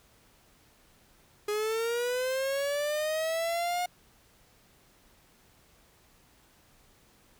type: linear sweep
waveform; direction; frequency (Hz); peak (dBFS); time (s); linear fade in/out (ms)
45% pulse; up; 413.5 to 720; -28; 1.48-3.86; 5
effects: pink hiss -62 dBFS RMS until 7.39 s